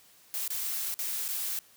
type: noise with dropouts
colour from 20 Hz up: blue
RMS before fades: -33 dBFS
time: 0.34-1.59 s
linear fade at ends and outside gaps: 0 ms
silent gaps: 0.478-0.503 / 0.941-0.99 / 1.28-1.287 s
effects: white hiss -59 dBFS RMS until 1.76 s + high-pass 60 Hz 12 dB/octave